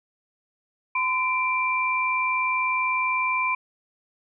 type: tone pair together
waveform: sine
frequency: 1020 / 2356 Hz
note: C6 / D7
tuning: -44 / +5 cents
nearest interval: octave + major second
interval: 1449 cents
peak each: -24 dBFS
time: 0.95-3.55 s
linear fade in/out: 5 ms
effects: none